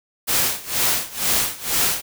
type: noise with tremolo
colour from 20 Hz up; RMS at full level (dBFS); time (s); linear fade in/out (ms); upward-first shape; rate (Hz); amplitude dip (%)
white; -18; 0.27-2.02; 20; sine; 2.1; 90
effects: none